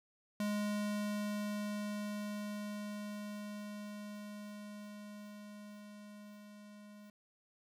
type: tone with level ramp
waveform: square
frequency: 207.7 Hz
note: G#3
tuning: in tune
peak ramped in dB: -34 to -54 dBFS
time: 0.4-7.1 s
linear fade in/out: 2 ms
effects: resampled to 32000 Hz + 12-bit